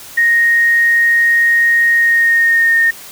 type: tone with pitch glide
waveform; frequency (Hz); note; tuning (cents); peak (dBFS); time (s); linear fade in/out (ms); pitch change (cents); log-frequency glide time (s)
sine; 1864.7 to 1836.9; A#6 to A#6; 0 to -26; -8; 0.17-2.91; 10; -26; 1.94-2.79
effects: white hiss -34 dBFS RMS until 3.11 s